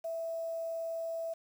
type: tone with quantisation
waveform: sine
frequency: 659.3 Hz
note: E5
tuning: in tune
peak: -34 dBFS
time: 0.04-1.34 s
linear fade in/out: 10 ms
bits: 9
effects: none